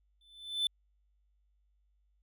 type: tone with exponential growth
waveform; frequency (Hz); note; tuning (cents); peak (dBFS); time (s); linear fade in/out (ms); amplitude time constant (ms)
triangle; 3520; A7; 0; -24; 0.21-0.67; 2; 100
effects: added 50 Hz sine -69 dBFS peak until 2.22 s